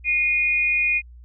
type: tone pair together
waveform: sine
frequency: 2120 / 2461 Hz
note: C7 / D#7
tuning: +22 / -20 cents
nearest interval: minor third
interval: 258 cents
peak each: -26 / -18 dBFS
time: 0.04-1.02 s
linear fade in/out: 50 ms
effects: added 60 Hz sine -41 dBFS peak until 1.24 s